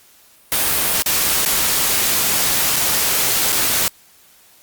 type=noise with dropouts; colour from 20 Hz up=white; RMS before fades=-17 dBFS; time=0.52-3.88 s; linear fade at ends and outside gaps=0 ms; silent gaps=1.022-1.061 / 1.45-1.46 / 2.76-2.764 / 3.521-3.526 s; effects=white hiss -50 dBFS RMS until 4.62 s + Opus 48 kbps